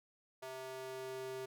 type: tone with high-pass filter sweep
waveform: square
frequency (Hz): 130.81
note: C3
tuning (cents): 0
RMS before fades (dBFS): -45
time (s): 0.42-1.46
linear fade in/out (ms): 10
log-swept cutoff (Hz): 570 to 350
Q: 2.1
effects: none